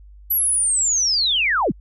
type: linear sweep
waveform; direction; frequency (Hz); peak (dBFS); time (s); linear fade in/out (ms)
sine; down; 11970 to 93; -16; 0.3-1.72; 10
effects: added 50 Hz sine -41 dBFS peak until 1.8 s